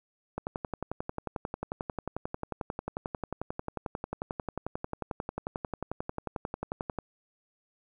click train, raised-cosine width 1 ms, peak -19 dBFS, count 75, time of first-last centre 0.38-6.987 s, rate 11.2 Hz, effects 10-bit

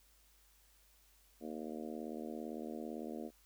harmonic tone, 77.8 Hz, D#2, in tune, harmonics 3 / 4 / 5 / 6 / 7 / 8 / 9, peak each -45 / -47 / -49 / -51 / -52 / -53 / -54 dBFS, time 1.4-3.31 s, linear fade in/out 50 ms, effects added 50 Hz sine -69 dBFS peak until 3.45 s + white hiss -69 dBFS RMS until 3.45 s

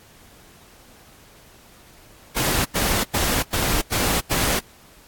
pink noise bursts, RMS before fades -21 dBFS, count 6, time 2.36-4.595 s, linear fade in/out 10 ms, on 290 ms, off 99 ms, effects pink hiss -50 dBFS RMS until 5.07 s + AAC 64 kbps

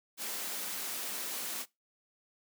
white high-pass noise, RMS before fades -38 dBFS, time 0.17-1.66 s, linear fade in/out 50 ms, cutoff 180 Hz, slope 96 dB/octave, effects noise-tail reverb RT60 0.2 s tail -21 dB re dry

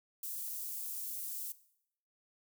white high-pass noise, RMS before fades -41 dBFS, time 0.23-1.52 s, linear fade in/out 2 ms, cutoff 10000 Hz, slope 12 dB/octave, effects noise-tail reverb RT60 0.7 s tail -17 dB re dry

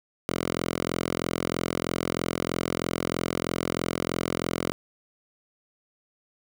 5% pulse tone with high-pass filter, 43.12 Hz, F1, 21 cents flat, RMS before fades -29 dBFS, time 0.29-4.72 s, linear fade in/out 0 ms, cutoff 130 Hz, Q 0.58, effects none

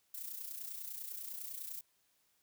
violet noise with amplitude modulation, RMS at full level -42 dBFS, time 0.14-1.81 s, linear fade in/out 5 ms, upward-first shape sine, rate 30 Hz, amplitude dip 60%, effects white hiss -75 dBFS RMS until 2.42 s

